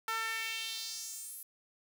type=tone with high-pass filter sweep; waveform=sawtooth; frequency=448.6 Hz; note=A4; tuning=34 cents sharp; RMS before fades=-39 dBFS; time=0.08-1.43 s; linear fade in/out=2 ms; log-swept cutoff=1200 to 12000 Hz; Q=2.4; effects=none